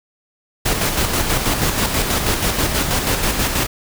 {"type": "noise with tremolo", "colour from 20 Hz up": "pink", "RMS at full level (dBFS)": -17, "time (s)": [0.65, 3.67], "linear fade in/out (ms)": 10, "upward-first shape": "square", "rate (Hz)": 6.2, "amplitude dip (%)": 40, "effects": []}